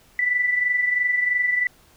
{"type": "tone pair together", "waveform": "sine", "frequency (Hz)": [1975.5, 1998.5], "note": ["B6", "B6"], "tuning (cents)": [0, 20], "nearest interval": "unison", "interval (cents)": 20, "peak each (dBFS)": [-19, -27], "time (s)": [0.19, 1.67], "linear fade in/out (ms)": 2, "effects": ["pink hiss -55 dBFS RMS until 1.96 s"]}